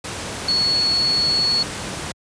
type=tone in noise; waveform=sine; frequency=4384 Hz; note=C#8; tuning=20 cents flat; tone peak=-16 dBFS; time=0.48-1.63 s; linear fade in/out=5 ms; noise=pink; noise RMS=-28 dBFS; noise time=0.04-2.12 s; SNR=+9 dB; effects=high-pass 80 Hz 12 dB/octave + resampled to 22050 Hz